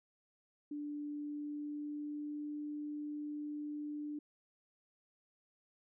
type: tone with pitch glide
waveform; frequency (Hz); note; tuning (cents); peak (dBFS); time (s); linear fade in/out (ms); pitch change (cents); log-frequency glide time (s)
sine; 293.7 to 296.6; D4 to D4; 0 to +17; -39; 0.71-4.19; 5; +17; 1.1-2.6
effects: none